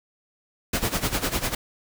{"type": "noise with tremolo", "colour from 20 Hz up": "pink", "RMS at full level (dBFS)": -23, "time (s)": [0.73, 1.55], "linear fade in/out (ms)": 5, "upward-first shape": "sine", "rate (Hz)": 10, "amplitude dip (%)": 80, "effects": []}